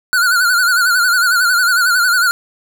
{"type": "tone with vibrato", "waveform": "square", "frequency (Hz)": 1446, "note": "F#6", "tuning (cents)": -40, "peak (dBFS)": -11, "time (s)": [0.13, 2.31], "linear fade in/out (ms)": 0, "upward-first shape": "sine", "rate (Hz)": 11, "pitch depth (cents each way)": 83, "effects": []}